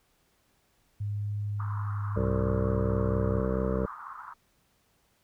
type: tone with vibrato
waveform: sine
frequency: 102.7 Hz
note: G#2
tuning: 19 cents flat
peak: -29 dBFS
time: 1-3.4 s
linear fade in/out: 10 ms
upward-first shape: sine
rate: 0.69 Hz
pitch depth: 11 cents each way
type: band-pass noise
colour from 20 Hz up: white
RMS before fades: -43 dBFS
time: 1.59-4.34 s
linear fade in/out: 10 ms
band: 990 to 1300 Hz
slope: 48 dB/octave
type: harmonic tone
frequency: 64.5 Hz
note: C2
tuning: 24 cents flat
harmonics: 1 / 2 / 3 / 4 / 5 / 6 / 7 / 8 / 9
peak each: -32 / -36 / -31 / -42 / -39 / -39 / -32 / -38 / -36 dBFS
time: 2.16-3.86 s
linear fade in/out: 5 ms
effects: pink hiss -69 dBFS RMS until 5.23 s

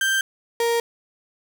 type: tone pair in turn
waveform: 35% pulse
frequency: 1571 / 467.1 Hz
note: G6 / A#4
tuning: +3 / +3 cents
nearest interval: octave + major sixth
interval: 2100 cents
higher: first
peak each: -17 dBFS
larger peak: neither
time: 0.01-0.21 / 0.6-0.8 s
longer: neither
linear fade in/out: 2 ms
effects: none

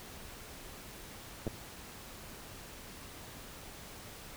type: clicks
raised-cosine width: 2 ms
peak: -22 dBFS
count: 2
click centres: 1.468 / 1.477 s
effects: pink hiss -49 dBFS RMS until 4.36 s

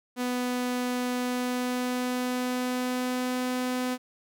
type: tone with pitch glide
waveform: sawtooth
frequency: 248.2 to 252 Hz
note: B3 to B3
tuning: +9 to +35 cents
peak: -23 dBFS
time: 0.16-3.98 s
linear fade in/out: 50 ms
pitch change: +26 cents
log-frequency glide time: 1.14-3.39 s
effects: none

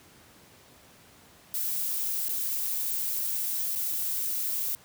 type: noise with dropouts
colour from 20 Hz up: violet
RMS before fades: -30 dBFS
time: 1.54-4.75 s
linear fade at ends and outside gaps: 0 ms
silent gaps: 2.284-2.293 / 3.752-3.758 s
effects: pink hiss -55 dBFS RMS until 4.84 s + high-pass 80 Hz 12 dB/octave

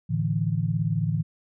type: chord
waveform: sine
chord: A suspended fourth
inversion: none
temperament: equal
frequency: 110 / 146.83 / 164.81 Hz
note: A2 / D3 / E3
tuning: 0 / 0 / 0 cents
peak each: -27 / -27 / -26 dBFS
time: 0.09-1.23 s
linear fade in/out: 20 ms
effects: none

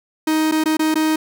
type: tone with dropouts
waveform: 45% pulse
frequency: 313.1 Hz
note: D#4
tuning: 11 cents sharp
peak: -15 dBFS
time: 0.27-1.16 s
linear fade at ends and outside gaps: 5 ms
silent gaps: 0.514-0.52 / 0.639-0.657 / 0.77-0.793 / 0.943-0.955 s
effects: none

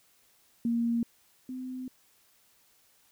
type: tone pair in turn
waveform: sine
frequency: 233.8 / 256 Hz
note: A#3 / C4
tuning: +5 / -38 cents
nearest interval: major second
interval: 157 cents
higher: second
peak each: -25 / -35 dBFS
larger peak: first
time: 0.65-1.03 / 1.49-1.88 s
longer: second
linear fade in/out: 2 ms
effects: white hiss -65 dBFS RMS until 3.11 s

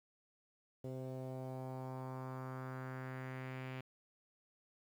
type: tone with low-pass filter sweep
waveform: sawtooth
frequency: 130 Hz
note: C3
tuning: 11 cents flat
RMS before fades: -45 dBFS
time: 0.84-3.81 s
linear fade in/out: 5 ms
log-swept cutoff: 500 to 2600 Hz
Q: 2.4
effects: 11-bit

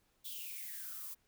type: noise with high-pass filter sweep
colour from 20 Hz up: violet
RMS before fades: -45 dBFS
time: 0.24-1.15 s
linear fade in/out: 20 ms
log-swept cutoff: 3500 to 1000 Hz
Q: 9.8
effects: pink hiss -75 dBFS RMS until 1.27 s

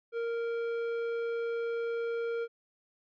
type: tone with tanh clipping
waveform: sine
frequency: 464.7 Hz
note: A#4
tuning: 5 cents flat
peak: -32 dBFS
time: 0.12-2.48 s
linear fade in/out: 50 ms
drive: 11 dB
effects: MP3 64 kbps

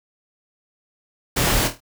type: noise with echo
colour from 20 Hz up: pink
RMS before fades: -20 dBFS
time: 1.36-1.68 s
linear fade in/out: 10 ms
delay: 25 ms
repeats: 5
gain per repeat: -7 dB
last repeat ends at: 1.805 s
effects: none

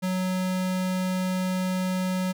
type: tone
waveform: square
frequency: 185 Hz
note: F#3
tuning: in tune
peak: -25 dBFS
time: 0.02-2.33 s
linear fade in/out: 20 ms
effects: none

